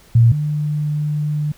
sine tone pair in turn, 116.54 / 149.69 Hz, A#2 / D3, 0 / +33 cents, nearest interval major third, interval 433 cents, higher second, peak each -7 / -17 dBFS, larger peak first, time 0.15-0.32 / 0.32-1.52 s, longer second, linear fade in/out 5 ms, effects pink hiss -49 dBFS RMS until 1.57 s

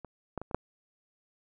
clicks, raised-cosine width 1 ms, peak -28 / -20 / -25 / -29 / -12 dBFS, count 5, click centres 0.047 / 0.377 / 0.416 / 0.512 / 0.546 s, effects none

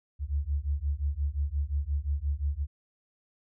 sine beating tone pair, 69.1 / 74.8 Hz, C#2 / D2, -5 / +32 cents, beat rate 5.7 Hz, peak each -30 dBFS, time 0.19-2.67 s, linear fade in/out 50 ms, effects none

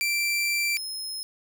sawtooth tone pair in turn, 2349 / 5156 Hz, D7 / E8, 0 / -39 cents, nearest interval octave + major second, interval 1361 cents, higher second, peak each -20 / -29 dBFS, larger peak first, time 0.01-0.77 / 0.77-1.23 s, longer first, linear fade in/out 0 ms, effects none

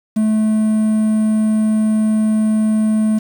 triangle tone with quantisation, 216.8 Hz, A3, 25 cents flat, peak -10 dBFS, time 0.16-3.19 s, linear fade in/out 10 ms, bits 6, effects none

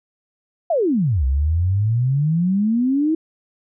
sine exponential two-way sweep, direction down then up, 720 to 63.8 to 326.8 Hz, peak -15 dBFS, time 0.7-3.15 s, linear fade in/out 5 ms, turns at 1.25 s, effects none

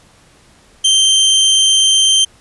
sawtooth tone, 3136 Hz, G7, in tune, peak -5 dBFS, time 0.84-2.25 s, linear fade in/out 10 ms, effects pink hiss -48 dBFS RMS until 2.4 s + resampled to 24000 Hz

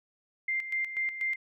sine tone with tremolo, 2096 Hz, C7, 2 cents sharp, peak -27 dBFS, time 0.48-1.36 s, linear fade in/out 5 ms, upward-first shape square, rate 4.1 Hz, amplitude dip 65%, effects none

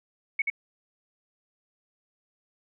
sine tone with echo, 2216 Hz, C#7, 1 cent flat, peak -22 dBFS, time 0.39-0.42 s, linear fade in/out 5 ms, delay 81 ms, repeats 1, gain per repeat -2 dB, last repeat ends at 0.501 s, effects none

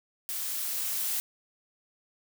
blue noise with level ramp, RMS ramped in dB -34 to -30 dBFS, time 0.29-1.2 s, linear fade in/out 0 ms, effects none

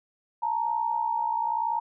sine tone pair together, 871.5 / 932.3 Hz, A5 / A#5, -17 / 0 cents, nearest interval minor second, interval 117 cents, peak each -29 / -26 dBFS, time 0.42-1.8 s, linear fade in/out 10 ms, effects none

